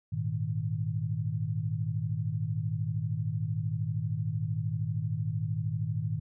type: chord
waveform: sine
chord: Ab suspended second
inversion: none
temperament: just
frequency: 103.83 / 116.8 / 155.74 Hz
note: Ab2 / Bb2 / Eb3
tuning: 0 / +4 / +2 cents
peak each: -33 dBFS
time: 0.12-6.2 s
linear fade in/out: 10 ms
effects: none